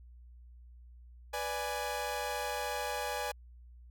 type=chord; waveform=sawtooth; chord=G# diminished; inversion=first; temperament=equal; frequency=493.9 / 587.3 / 830.6 Hz; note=B4 / D5 / G#5; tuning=0 / 0 / 0 cents; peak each=-36 / -36 / -33 dBFS; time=1.33-3.32 s; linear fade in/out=10 ms; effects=added 60 Hz sine -51 dBFS peak until 3.9 s